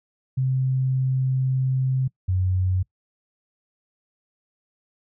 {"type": "tone pair in turn", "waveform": "sine", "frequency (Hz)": [130.81, 92.5], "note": ["C3", "F#2"], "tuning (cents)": [0, 0], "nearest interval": "tritone", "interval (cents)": 600, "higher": "first", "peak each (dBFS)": -19, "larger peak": "neither", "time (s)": [[0.37, 2.08], [2.28, 2.83]], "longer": "first", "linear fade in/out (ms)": 10, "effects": ["noise-tail reverb RT60 0.1 s tail -22 dB re dry"]}